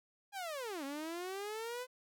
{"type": "linear two-way sweep", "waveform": "sawtooth", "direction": "down then up", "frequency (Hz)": [827, 269.2, 510], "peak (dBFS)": -36, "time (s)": [0.32, 1.87], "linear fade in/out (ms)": 50, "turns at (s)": 0.84, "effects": []}